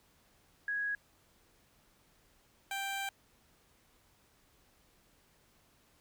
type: tone pair in turn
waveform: sine / 15% pulse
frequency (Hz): 1660 / 785.7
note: G#6 / G5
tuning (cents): -1 / +4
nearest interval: octave + minor second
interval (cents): 1295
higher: first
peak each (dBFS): -32 / -29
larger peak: second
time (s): 0.68-0.95 / 2.71-3.09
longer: second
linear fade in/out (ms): 2
effects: pink hiss -68 dBFS RMS until 6 s